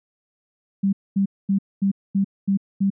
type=tone bursts; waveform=sine; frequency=196.3 Hz; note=G3; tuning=3 cents sharp; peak=-16 dBFS; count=7; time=0.83-2.903 s; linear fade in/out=10 ms; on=99 ms; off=230 ms; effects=none